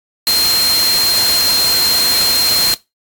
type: tone in noise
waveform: sine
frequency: 4186 Hz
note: C8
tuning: in tune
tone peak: -11 dBFS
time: 0.27-2.74 s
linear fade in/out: 0 ms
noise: white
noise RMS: -17 dBFS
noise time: 0.27-2.74 s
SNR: +3 dB
effects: noise-tail reverb RT60 0.2 s tail -18 dB re dry + AAC 64 kbps